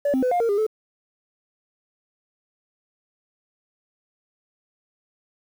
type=tone with pitch steps; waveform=sine; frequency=574 / 261.2 / 504 / 707 / 461.5 / 404.6 / 434.3 Hz; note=D5 / C4 / B4 / F5 / A#4 / G#4 / A4; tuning=-40 / -3 / +35 / +21 / -17 / -45 / -23 cents; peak=-16 dBFS; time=0.05-0.666 s; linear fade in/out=5 ms; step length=88 ms; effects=tanh soft clip ceiling -17 dBFS + 8-bit